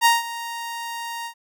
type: tone with ADSR envelope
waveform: sawtooth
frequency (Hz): 932.3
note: A#5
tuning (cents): 0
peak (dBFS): -8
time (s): 0.01-1.34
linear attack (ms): 43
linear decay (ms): 170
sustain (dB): -17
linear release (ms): 84
effects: none